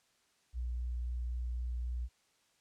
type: tone with vibrato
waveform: sine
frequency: 60.5 Hz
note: B1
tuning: 35 cents flat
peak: -34 dBFS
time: 0.53-2.09 s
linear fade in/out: 50 ms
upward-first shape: sine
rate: 3.8 Hz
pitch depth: 10 cents each way
effects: white hiss -72 dBFS RMS until 2.6 s + low-pass 8000 Hz 12 dB/octave